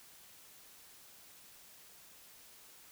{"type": "silence", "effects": ["white hiss -58 dBFS RMS until 2.91 s"]}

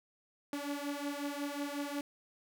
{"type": "beating tone pair", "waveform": "sawtooth", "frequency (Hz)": [284.3, 289.8], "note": ["C#4", "D4"], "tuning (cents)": [44, -23], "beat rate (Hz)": 5.5, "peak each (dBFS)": [-35, -36], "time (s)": [0.53, 2.01], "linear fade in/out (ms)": 2, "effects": []}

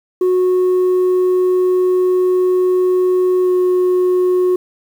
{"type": "tone with pitch glide", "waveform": "sine", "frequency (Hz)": [366.4, 364.1], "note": ["F#4", "F#4"], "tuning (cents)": [-17, -28], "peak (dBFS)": -8, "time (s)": [0.21, 4.56], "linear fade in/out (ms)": 5, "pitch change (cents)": -11, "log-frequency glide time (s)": [3.43, 3.5], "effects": ["tanh soft clip ceiling -10 dBFS", "7-bit"]}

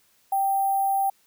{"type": "tone with sample-and-hold", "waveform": "sine", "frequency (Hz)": 784, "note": "G5", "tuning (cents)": 0, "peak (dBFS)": -20, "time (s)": [0.32, 1.1], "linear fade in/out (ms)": 5, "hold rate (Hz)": 11025, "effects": ["white hiss -63 dBFS RMS until 1.26 s"]}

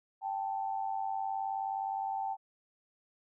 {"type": "tone pair together", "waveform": "sine", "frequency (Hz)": [780.6, 880], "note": ["G5", "A5"], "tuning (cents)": [-8, 0], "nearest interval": "major second", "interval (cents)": 208, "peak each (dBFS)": [-34, -37], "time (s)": [0.21, 2.37], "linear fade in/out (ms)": 50, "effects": []}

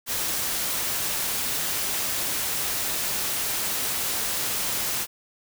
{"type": "noise", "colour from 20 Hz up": "white", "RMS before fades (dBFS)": -27, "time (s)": [0.06, 5.07], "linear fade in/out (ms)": 50, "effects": []}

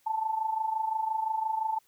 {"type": "tone with amplitude modulation", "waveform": "sine", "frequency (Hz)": 880, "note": "A5", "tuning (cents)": 0, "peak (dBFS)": -24, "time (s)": [0.06, 1.79], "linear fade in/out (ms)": 10, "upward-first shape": "sine", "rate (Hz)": 25.8, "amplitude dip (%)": 70, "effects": ["white hiss -67 dBFS RMS until 1.87 s"]}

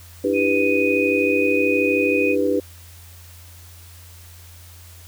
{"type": "chord", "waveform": "sine", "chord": "E minor seventh", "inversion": "third", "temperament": "just", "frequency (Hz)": [296.7, 329.6, 395.6, 494.4], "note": ["D4", "E4", "G4", "B4"], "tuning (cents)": [18, 0, 16, 2], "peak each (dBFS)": [-22, -27, -22, -21], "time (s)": [0.24, 2.6], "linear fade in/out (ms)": 5}
{"type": "tone", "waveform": "sine", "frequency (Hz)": 2489, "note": "D#7", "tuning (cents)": 0, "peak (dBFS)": -21, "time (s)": [0.33, 2.36], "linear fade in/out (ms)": 50}
{"effects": ["added 86 Hz sine -42 dBFS peak until 5.07 s", "white hiss -47 dBFS RMS until 5.07 s"]}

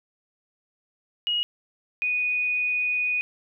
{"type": "tone pair in turn", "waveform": "sine", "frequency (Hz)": [2889, 2477], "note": ["F#7", "D#7"], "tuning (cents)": [-42, -8], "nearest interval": "minor third", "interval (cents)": 266, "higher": "first", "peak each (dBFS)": -22, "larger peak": "neither", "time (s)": [[1.27, 1.43], [2.02, 3.21]], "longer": "second", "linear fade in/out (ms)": 0, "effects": []}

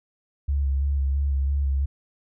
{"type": "tone with vibrato", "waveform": "sine", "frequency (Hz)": 69.3, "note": "C#2", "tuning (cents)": 0, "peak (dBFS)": -20, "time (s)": [0.48, 1.86], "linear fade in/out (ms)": 10, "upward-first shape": "square", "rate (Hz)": 3, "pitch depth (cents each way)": 27, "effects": []}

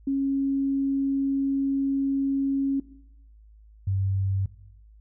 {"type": "tone pair in turn", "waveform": "sine", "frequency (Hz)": [273.9, 96.84], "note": ["C#4", "G2"], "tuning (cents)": [-21, -21], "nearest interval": "octave + tritone", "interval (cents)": 1800, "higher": "first", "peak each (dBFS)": -22, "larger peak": "neither", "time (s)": [[0.07, 2.8], [3.87, 4.46]], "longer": "first", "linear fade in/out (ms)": 5, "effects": ["noise-tail reverb RT60 0.8 s tail -18 dB re dry", "added 53 Hz sine -49 dBFS peak until 5 s"]}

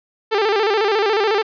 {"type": "tone with vibrato", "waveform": "sawtooth", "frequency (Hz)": 419.9, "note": "G#4", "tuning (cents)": 19, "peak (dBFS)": -11, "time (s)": [0.31, 1.43], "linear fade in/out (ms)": 20, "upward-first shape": "square", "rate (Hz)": 14, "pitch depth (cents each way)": 92, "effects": ["resampled to 11025 Hz", "8-bit"]}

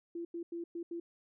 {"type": "tone bursts at uneven times", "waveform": "sine", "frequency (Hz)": 340, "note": "F4", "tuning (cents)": -46, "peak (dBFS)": -37, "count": 5, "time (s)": [[0.15, 0.25], [0.34, 0.43], [0.52, 0.64], [0.75, 0.83], [0.91, 1]], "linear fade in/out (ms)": 5, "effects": []}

